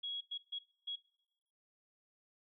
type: tone bursts at uneven times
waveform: sine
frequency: 3322 Hz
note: G#7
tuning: in tune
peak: -38 dBFS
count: 4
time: 0.03-0.21 / 0.31-0.38 / 0.52-0.59 / 0.87-0.96 s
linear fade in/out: 10 ms
effects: noise-tail reverb RT60 0.9 s tail -22 dB re dry